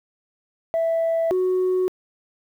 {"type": "tone pair in turn", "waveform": "sine", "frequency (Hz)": [659.3, 369], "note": ["E5", "F#4"], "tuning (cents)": [0, -5], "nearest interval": "minor seventh", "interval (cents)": 1005, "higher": "first", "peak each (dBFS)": [-17, -16], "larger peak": "second", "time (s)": [[0.74, 1.31], [1.31, 1.88]], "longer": "neither", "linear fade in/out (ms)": 0, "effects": ["tanh soft clip ceiling -16 dBFS", "9-bit"]}